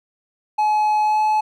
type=tone with pitch glide; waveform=triangle; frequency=850 to 857.9 Hz; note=G#5 to A5; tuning=+40 to -44 cents; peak=-13 dBFS; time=0.58-1.41 s; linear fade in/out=10 ms; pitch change=+16 cents; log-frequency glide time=1.03-1.21 s; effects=none